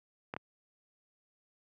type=clicks; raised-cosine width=0.5 ms; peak=-22 dBFS; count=2; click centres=0.339 / 0.365 s; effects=high-pass 100 Hz 12 dB/octave

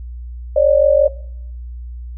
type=tone pair together; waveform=sine; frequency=550.2 / 596 Hz; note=C#5 / D5; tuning=-13 / +25 cents; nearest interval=minor second; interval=138 cents; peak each=-12 dBFS; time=0.56-1.08 s; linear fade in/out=5 ms; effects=noise-tail reverb RT60 0.7 s tail -19 dB re dry + added 60 Hz sine -27 dBFS peak until 2.17 s

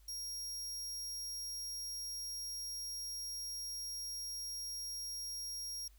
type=tone; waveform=sawtooth; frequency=5600 Hz; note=F8; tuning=4 cents sharp; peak=-38 dBFS; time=0.08-5.88 s; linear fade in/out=5 ms; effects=added 50 Hz sine -59 dBFS peak until 5.98 s + white hiss -71 dBFS RMS until 5.98 s

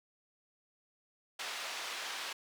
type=band-pass noise; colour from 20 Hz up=white; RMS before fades=-41 dBFS; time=1.39-2.33 s; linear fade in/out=5 ms; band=610 to 4000 Hz; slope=12 dB/octave; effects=none

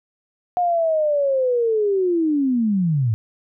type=linear sweep; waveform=sine; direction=down; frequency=721 to 103.83 Hz; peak=-16 dBFS; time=0.57-3.14 s; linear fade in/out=0 ms; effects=none

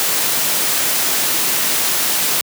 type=noise; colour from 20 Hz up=white; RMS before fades=-17 dBFS; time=0-2.41 s; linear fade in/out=0 ms; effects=high-pass 150 Hz 12 dB/octave

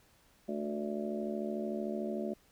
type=harmonic tone with a mistuned harmonic; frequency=73.42 Hz; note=D2; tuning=in tune; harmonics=3 / 4 / 5 / 6 / 7 / 8 / 9; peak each=-37 / -45 / -39 / -50 / -51 / -41 / -44 dBFS; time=0.48-2.34 s; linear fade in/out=10 ms; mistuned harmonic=3; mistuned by=-17 cents; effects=pink hiss -66 dBFS RMS until 2.51 s

